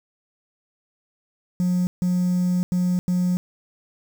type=tone bursts at uneven times; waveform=triangle; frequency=180 Hz; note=F#3; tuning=47 cents flat; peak=-15 dBFS; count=4; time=1.6-1.87 / 2.02-2.63 / 2.72-2.99 / 3.08-3.37 s; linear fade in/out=0 ms; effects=tanh soft clip ceiling -14 dBFS + 7-bit